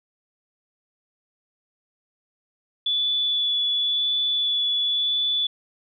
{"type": "tone with vibrato", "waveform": "sine", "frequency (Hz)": 3446, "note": "A7", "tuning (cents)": -37, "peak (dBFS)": -20, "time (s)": [2.86, 5.47], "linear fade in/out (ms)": 5, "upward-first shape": "sine", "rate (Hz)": 0.94, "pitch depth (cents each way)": 11, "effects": []}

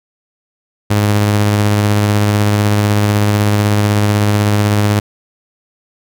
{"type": "tone with tremolo", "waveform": "sawtooth", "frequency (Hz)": 103.83, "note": "G#2", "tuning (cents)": 0, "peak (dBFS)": -5, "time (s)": [0.9, 5], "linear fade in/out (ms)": 10, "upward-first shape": "triangle", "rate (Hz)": 16, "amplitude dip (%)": 25, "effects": []}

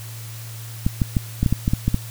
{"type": "clicks", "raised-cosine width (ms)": 5, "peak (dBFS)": -5, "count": 10, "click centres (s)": [0.865, 1.018, 1.168, 1.43, 1.462, 1.526, 1.679, 1.735, 1.88, 1.944], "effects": ["added 113 Hz sine -33 dBFS peak until 2.1 s", "white hiss -40 dBFS RMS until 2.1 s"]}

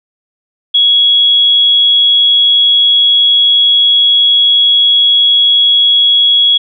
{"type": "tone", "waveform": "sine", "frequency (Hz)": 3337, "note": "G#7", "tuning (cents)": 8, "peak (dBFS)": -5, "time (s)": [0.74, 6.58], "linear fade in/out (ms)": 10, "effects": []}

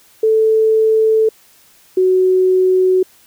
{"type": "tone pair in turn", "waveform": "sine", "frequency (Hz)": [440, 371.6], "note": ["A4", "F#4"], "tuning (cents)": [0, 7], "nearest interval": "minor third", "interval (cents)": 293, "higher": "first", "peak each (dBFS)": -9, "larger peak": "neither", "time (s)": [[0.23, 1.29], [1.97, 3.03]], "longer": "neither", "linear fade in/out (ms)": 5, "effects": ["white hiss -49 dBFS RMS until 3.26 s"]}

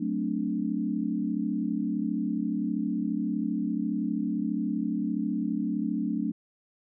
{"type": "chord", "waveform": "sine", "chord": "D dominant seventh", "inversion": "first", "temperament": "equal", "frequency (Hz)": [185, 220, 261.6, 293.7], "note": ["F#3", "A3", "C4", "D4"], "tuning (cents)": [0, 0, 0, 0], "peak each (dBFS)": [-33, -30, -34, -31], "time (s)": [0, 6.32], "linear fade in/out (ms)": 10, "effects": []}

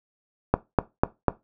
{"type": "click train", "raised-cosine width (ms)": 1, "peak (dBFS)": -3, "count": 4, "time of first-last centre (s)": [0.54, 1.283], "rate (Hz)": 4.04, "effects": ["noise-tail reverb RT60 0.2 s tail -17 dB re dry"]}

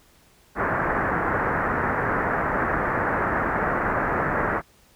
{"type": "low-pass noise", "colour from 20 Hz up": "white", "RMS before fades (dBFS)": -24, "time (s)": [0.55, 4.62], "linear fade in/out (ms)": 50, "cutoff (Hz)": 1800, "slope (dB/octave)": 48, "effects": ["pink hiss -57 dBFS RMS until 4.95 s"]}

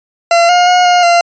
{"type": "tone with pitch steps", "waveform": "40% pulse", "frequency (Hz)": [682, 712, 721, 712, 690], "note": ["F5", "F5", "F#5", "F5", "F5"], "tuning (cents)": [-41, 33, -45, 33, -21], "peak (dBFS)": -5, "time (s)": [0.31, 1.21], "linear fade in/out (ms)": 2, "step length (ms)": 180, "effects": ["resampled to 16000 Hz"]}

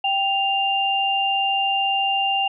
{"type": "tone pair together", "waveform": "sine", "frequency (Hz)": [784, 2794], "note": ["G5", "F7"], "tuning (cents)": [0, 0], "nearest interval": "octave + minor seventh", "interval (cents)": 2200, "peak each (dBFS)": -21, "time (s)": [0.04, 2.48], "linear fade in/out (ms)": 5, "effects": []}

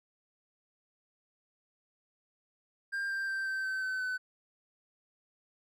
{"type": "tone with pitch steps", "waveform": "triangle", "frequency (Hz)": [1596, 1581.3, 1566.8, 1552.4, 1538.1, 1523.9, 1509.9], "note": ["G6", "G6", "G6", "G6", "G6", "G6", "F#6"], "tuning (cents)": [31, 15, -1, -17, -33, -49, 35], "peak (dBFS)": -30, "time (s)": [2.92, 4.18], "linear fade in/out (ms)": 20, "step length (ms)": 180, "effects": []}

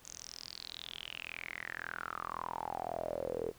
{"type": "tone with band-pass filter sweep", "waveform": "sawtooth", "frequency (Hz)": 41.9, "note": "E1", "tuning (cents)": 29, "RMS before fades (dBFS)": -42, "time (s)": [0.04, 3.52], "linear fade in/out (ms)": 20, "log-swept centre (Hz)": [6800, 430], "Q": 8.4, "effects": ["pink hiss -61 dBFS RMS until 3.58 s"]}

